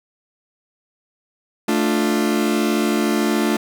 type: chord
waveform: 40% pulse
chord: D minor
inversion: second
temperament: just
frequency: 220.2 / 293.7 / 352.4 Hz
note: A3 / D4 / F4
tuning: +2 / 0 / +16 cents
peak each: -19 / -21 / -21 dBFS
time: 1.68-3.57 s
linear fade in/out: 5 ms
effects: none